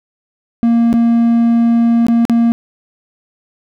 triangle tone with dropouts, 232.9 Hz, A#3, 1 cent flat, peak -6 dBFS, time 0.63-2.52 s, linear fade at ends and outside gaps 0 ms, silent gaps 0.929-0.939 / 2.067-2.084 / 2.252-2.297 s, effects none

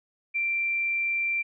sine tone, 2357 Hz, D7, 6 cents sharp, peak -24 dBFS, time 0.34-1.43 s, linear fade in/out 20 ms, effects none

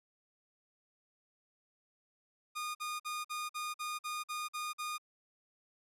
sawtooth tone bursts, 1223 Hz, D#6, 30 cents flat, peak -33 dBFS, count 10, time 2.55-4.982 s, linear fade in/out 20 ms, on 200 ms, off 48 ms, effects resampled to 32000 Hz

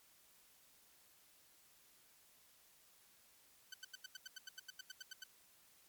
15% pulse tone bursts, 1524 Hz, G6, 49 cents flat, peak -40 dBFS, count 15, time 3.72-5.239 s, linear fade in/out 5 ms, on 21 ms, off 86 ms, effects white hiss -68 dBFS RMS until 5.88 s + MP3 96 kbps

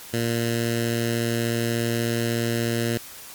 10% pulse tone with notch filter, 116.54 Hz, A#2, in tune, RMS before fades -24 dBFS, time 0.13-2.98 s, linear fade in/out 10 ms, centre 850 Hz, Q 0.98, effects white hiss -41 dBFS RMS until 3.34 s + MP3 96 kbps

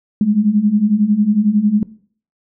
sine beating tone pair, 202.1 / 213.1 Hz, G#3 / G#3, -47 / +45 cents, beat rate 11 Hz, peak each -17 / -12 dBFS, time 0.21-1.83 s, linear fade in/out 2 ms, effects noise-tail reverb RT60 0.5 s tail -19 dB re dry

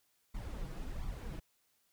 brown noise with flanger, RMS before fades -41 dBFS, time 0.34-1.4 s, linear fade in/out 10 ms, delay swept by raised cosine 0.87 to 6.37 ms, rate 1.4 Hz, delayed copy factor +0.65, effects white hiss -75 dBFS RMS until 1.92 s

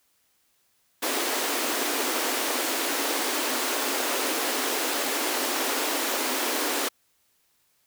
pink high-pass noise, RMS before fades -27 dBFS, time 1.02-6.89 s, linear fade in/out 10 ms, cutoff 250 Hz, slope 96 dB/octave, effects white hiss -68 dBFS RMS until 7.86 s

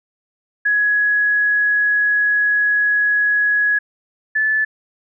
sine tone pair in turn, 1676 / 1738.8 Hz, G#6 / A6, +15 / -21 cents, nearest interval minor second, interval 64 cents, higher second, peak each -13 / -14 dBFS, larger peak first, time 0.65-3.79 / 4.35-4.65 s, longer first, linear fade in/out 10 ms, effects none

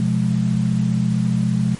sine chord, F diminished, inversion second, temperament just, 125.72 / 174.61 / 209.5 Hz, Cb3 / F3 / Ab3, +31 / 0 / +15 cents, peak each -20 dBFS, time 0-1.75 s, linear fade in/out 2 ms, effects pink hiss -39 dBFS RMS until 1.79 s + MP3 48 kbps

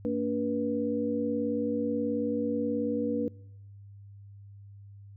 sine tone cluster, 227.7 / 286.2 / 484.5 Hz, A#3 / D4 / B4, -40 / -45 / -33 cents, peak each -31 dBFS, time 0.05-3.28 s, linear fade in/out 0 ms, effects noise-tail reverb RT60 0.9 s tail -25 dB re dry + added 100 Hz sine -46 dBFS peak until 5.16 s

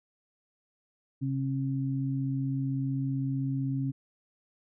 sine tone pair together, 134.65 / 270.4 Hz, C#3 / C#4, -50 / -43 cents, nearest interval octave, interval 1207 cents, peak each -29 / -32 dBFS, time 1.21-3.92 s, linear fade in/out 20 ms, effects none

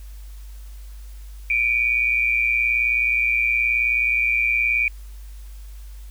sine tone pair together, 2310 / 2429 Hz, D7 / D#7, -29 / -42 cents, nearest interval minor second, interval 87 cents, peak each -20 dBFS, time 1.5-4.88 s, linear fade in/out 2 ms, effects added 50 Hz sine -35 dBFS peak until 6.1 s + white hiss -53 dBFS RMS until 6.1 s

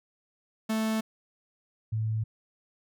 45% pulse / sine tone pair in turn, 220 / 110 Hz, A3 / A2, 0 / 0 cents, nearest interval octave, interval 1200 cents, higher first, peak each -26 dBFS, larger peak neither, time 0.69-1.01 / 1.92-2.24 s, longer neither, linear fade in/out 10 ms, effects none

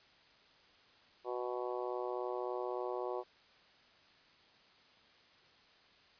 harmonic tone, 123.47 Hz, B2, in tune, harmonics 3 / 4 / 5 / 6 / 7 / 8 / 9, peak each -40 / -42 / -44 / -46 / -47 / -48 / -49 dBFS, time 1.24-3.24 s, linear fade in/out 50 ms, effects white hiss -64 dBFS RMS until 6.19 s + resampled to 11025 Hz

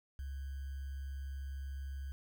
sine tone with sample-and-hold, 68.2 Hz, C#2, 28 cents flat, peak -39 dBFS, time 0.19-2.12 s, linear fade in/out 0 ms, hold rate 1575 Hz, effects none

